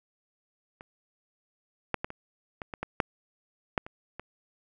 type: clicks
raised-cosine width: 0.5 ms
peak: -29 / -11 / -16 / -24 / -21 / -21 / -17 / -8 / -10 / -26 / -23 dBFS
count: 11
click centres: 0.809 / 1.943 / 2.045 / 2.104 / 2.618 / 2.738 / 2.83 / 3.002 / 3.778 / 3.865 / 4.196 s
effects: none